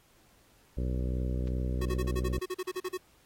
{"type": "harmonic tone", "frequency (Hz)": 62.7, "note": "B1", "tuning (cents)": 27, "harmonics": [1, 2, 3, 4, 5, 6, 7, 8, 9], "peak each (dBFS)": [-30, -36, -40, -42, -44, -46, -47, -48, -49], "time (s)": [0.77, 2.39], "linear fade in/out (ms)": 5}
{"type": "clicks", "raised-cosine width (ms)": 0.2, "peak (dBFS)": [-34, -37], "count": 2, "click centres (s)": [1.473, 1.479]}
{"type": "tone bursts", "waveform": "square", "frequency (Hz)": 367.8, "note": "F#4", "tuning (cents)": -10, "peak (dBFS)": -32, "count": 14, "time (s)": [1.81, 2.975], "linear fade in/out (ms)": 10, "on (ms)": 47, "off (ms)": 39}
{"effects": ["pink hiss -64 dBFS RMS until 3.25 s", "AAC 48 kbps"]}